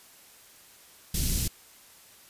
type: band-stop noise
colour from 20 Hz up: pink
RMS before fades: -27 dBFS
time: 1.14-1.48 s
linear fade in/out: 5 ms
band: 190 to 4900 Hz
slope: 12 dB/octave
effects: white hiss -54 dBFS RMS until 2.29 s + resampled to 32000 Hz